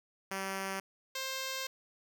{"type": "tone pair in turn", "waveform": "5% pulse", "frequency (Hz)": [193.1, 527.9], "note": ["G3", "C5"], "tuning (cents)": [-26, 15], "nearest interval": "octave + perfect fourth", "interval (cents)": 1741, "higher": "second", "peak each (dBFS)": [-24, -24], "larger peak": "neither", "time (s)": [[0.31, 0.8], [1.15, 1.67]], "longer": "second", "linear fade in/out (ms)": 5, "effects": []}